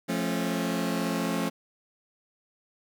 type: chord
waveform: sawtooth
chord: F augmented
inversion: none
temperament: just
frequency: 174.61 / 218.3 / 272.8 Hz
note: F3 / A3 / C#4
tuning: 0 / -13 / -28 cents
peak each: -27 dBFS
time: 0.08-1.5 s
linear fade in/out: 20 ms
effects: 10-bit